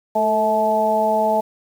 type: harmonic tone with a mistuned harmonic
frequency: 216.1 Hz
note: A3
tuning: 31 cents flat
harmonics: 1 / 2 / 3 / 4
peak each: -26 / -25 / -18 / -19 dBFS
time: 0.15-1.41 s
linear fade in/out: 10 ms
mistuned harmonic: 2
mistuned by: +37 cents
effects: 7-bit